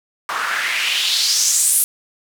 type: noise with band-pass filter sweep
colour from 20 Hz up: white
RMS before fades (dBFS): -18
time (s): 0.29-1.84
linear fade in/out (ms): 0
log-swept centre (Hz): 1100 to 11000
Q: 3.1
effects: none